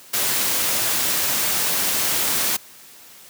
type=noise; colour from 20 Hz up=white; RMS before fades=-21 dBFS; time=0.13-2.57 s; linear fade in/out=10 ms; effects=white hiss -45 dBFS RMS until 3.29 s + high-pass 100 Hz 12 dB/octave